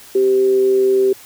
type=tone with amplitude modulation; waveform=sine; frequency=388.6 Hz; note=G4; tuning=15 cents flat; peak=-9 dBFS; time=0.15-1.13 s; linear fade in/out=5 ms; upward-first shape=sine; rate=127 Hz; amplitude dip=35%; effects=white hiss -41 dBFS RMS until 1.25 s